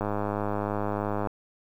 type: click train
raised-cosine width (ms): 1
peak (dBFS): -15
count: 131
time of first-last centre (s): 0.01-1.272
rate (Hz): 103
effects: 9-bit